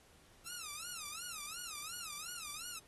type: tone with vibrato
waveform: 5% pulse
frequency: 1300 Hz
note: E6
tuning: 24 cents flat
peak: -33 dBFS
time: 0.45-2.8 s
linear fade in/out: 20 ms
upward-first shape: sine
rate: 2.8 Hz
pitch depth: 190 cents each way
effects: pink hiss -65 dBFS RMS until 2.87 s + AAC 32 kbps